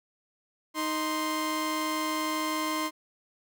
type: tone pair together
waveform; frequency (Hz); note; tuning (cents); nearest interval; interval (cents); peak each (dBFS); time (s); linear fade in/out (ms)
sawtooth; 311.4 / 1046.5; D#4 / C6; +2 / 0; octave + major sixth; 2098; -27; 0.74-2.91; 50
effects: none